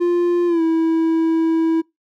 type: tone with pitch glide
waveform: triangle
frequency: 349.2 to 325.8 Hz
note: F4 to E4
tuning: 0 to -20 cents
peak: -12 dBFS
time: 0-1.82 s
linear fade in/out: 20 ms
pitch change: -120 cents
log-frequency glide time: 0.47-0.62 s
effects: noise-tail reverb RT60 0.2 s tail -25 dB re dry